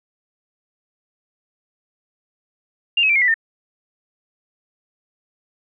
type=tone with pitch steps; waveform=sine; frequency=2794 / 2562 / 2349 / 2154 / 1975.7 / 1811.7 Hz; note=F7 / E7 / D7 / C7 / B6 / A#6; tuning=0 / -50 / 0 / +50 / 0 / -50 cents; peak=-13 dBFS; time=2.97-3.342 s; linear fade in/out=5 ms; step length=62 ms; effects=none